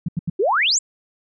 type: tone bursts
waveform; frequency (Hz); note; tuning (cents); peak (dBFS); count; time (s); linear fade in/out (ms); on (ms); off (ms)
sine; 168.2; E3; +35; -18; 3; 0.06-0.299; 5; 25; 82
type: exponential sweep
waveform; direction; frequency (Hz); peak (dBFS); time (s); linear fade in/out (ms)
sine; up; 343.3 to 7902; -15; 0.39-0.79; 10
effects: none